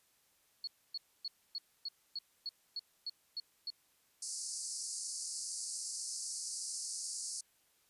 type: tone bursts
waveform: sine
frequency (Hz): 4360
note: C#8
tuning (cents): -29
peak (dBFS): -37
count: 11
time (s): 0.64-3.703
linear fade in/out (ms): 2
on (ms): 33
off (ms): 270
type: band-pass noise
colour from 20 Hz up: white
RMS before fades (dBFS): -42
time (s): 4.22-7.41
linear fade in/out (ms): 5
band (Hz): 4500 to 10000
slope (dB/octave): 96
effects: white hiss -72 dBFS RMS until 7.89 s + resampled to 32000 Hz